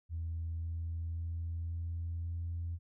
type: tone with pitch steps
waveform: sine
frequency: 82.5 / 83.07 / 83.65 / 84.23 / 84.82 Hz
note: E2 / E2 / E2 / E2 / E2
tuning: +2 / +14 / +26 / +38 / +50 cents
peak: -34 dBFS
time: 0.09-2.79 s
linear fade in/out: 50 ms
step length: 540 ms
effects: tanh soft clip ceiling -31 dBFS